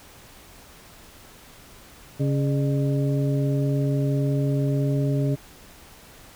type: harmonic tone with a mistuned harmonic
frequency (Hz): 138.59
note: C#3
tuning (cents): 0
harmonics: 1 / 2 / 3 / 4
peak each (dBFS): -21 / -27 / -31 / -33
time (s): 2.19-5.36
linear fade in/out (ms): 20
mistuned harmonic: 4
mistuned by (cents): +140
effects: pink hiss -48 dBFS RMS until 6.35 s

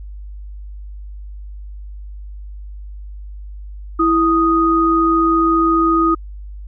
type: tone pair together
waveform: sine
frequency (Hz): 329.9 / 1244.5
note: E4 / D#6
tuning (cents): +1 / 0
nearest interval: octave + major seventh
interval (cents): 2299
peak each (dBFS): -14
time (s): 3.99-6.15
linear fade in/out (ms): 10
effects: added 50 Hz sine -29 dBFS peak until 6.67 s

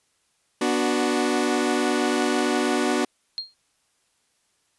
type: chord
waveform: sawtooth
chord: B minor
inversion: none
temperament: equal with one note detuned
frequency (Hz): 244.7 / 293.7 / 370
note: B3 / D4 / F#4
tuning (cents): -16 / 0 / 0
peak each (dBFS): -21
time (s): 0.61-3.05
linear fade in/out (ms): 5
type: tone with exponential decay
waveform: sine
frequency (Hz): 4226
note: C8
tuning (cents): +16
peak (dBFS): -23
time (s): 3.38-3.54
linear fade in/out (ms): 0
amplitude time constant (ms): 34
effects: white hiss -68 dBFS RMS until 4.78 s + resampled to 24000 Hz

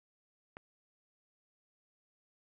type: click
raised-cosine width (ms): 0.5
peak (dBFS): -30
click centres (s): 0.569
effects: none

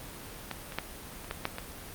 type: clicks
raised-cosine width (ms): 0.3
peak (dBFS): -17 / -25 / -13 / -29 / -17 / -12 / -20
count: 7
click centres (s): 0.513 / 0.722 / 0.786 / 1.245 / 1.311 / 1.454 / 1.584
effects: pink hiss -44 dBFS RMS until 1.94 s + Opus 32 kbps

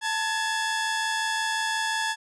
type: tone pair together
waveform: sawtooth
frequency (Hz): 887.8 / 1690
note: A5 / G#6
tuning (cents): +15 / +30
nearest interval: major seventh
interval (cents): 1115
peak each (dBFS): -24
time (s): 0.01-2.16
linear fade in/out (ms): 50
effects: resampled to 22050 Hz

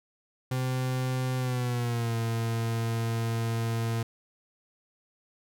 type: tone with pitch glide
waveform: 40% pulse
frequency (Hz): 128.5 to 114.48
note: C3 to A#2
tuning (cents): -31 to -31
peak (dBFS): -26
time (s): 0.51-4.03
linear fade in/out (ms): 5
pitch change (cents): -200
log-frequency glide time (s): 1.38-2.16
effects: none

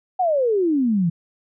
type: exponential sweep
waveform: sine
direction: down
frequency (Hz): 766 to 160.6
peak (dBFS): -16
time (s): 0.19-1.1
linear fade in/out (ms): 10
effects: none

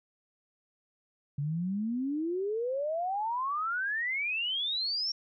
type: exponential sweep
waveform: sine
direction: up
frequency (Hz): 138.59 to 5580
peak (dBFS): -29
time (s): 1.38-5.12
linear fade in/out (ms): 5
effects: none

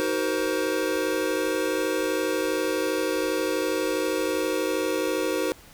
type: chord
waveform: square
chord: C half-diminished seventh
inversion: first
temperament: just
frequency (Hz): 314 / 376.7 / 470.9 / 523.3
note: Eb4 / Gb4 / Bb4 / C5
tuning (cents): +16 / +31 / +18 / 0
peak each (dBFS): -30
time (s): 0-5.52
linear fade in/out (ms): 0
effects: pink hiss -50 dBFS RMS until 5.73 s

